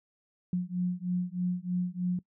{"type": "beating tone pair", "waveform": "sine", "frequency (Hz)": [177.9, 181.1], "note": ["F3", "F#3"], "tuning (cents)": [32, -37], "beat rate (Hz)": 3.2, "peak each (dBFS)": -31, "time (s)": [0.53, 2.19], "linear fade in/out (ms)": 2, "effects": ["noise-tail reverb RT60 0.1 s tail -21 dB re dry"]}